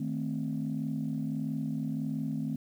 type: chord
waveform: sine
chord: A diminished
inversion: second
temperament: equal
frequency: 155.56 / 220 / 261.6 Hz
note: Eb3 / A3 / C4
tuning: 0 / 0 / 0 cents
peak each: -34 dBFS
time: 0-2.56 s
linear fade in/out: 5 ms
effects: tanh soft clip ceiling -23 dBFS + 10-bit